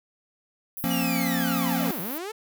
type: high-pass noise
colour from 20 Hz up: pink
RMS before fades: -35 dBFS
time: 0.77-2.18 s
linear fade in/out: 0 ms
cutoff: 11000 Hz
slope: 96 dB/octave
type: chord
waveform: square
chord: Bb minor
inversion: second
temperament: equal with one note detuned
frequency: 174.61 / 233.1 / 270.4 Hz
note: F3 / Bb3 / Db4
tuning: 0 / 0 / -43 cents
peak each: -29 dBFS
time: 0.84-1.91 s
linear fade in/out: 0 ms
type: linear two-way sweep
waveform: sawtooth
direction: down then up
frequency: 2960 to 156.3 to 452.8 Hz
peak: -28 dBFS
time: 0.9-2.32 s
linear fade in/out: 10 ms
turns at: 2 s
effects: none